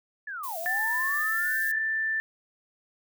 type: linear two-way sweep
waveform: sine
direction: down then up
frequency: 1760 to 634 to 1760 Hz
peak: -33 dBFS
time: 0.27-1.8 s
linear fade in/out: 5 ms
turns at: 0.58 s
type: noise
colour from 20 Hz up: violet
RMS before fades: -38 dBFS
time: 0.43-1.72 s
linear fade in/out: 10 ms
type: tone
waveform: sine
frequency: 1771 Hz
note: A6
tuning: 11 cents sharp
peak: -25 dBFS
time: 0.66-2.2 s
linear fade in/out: 0 ms
effects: none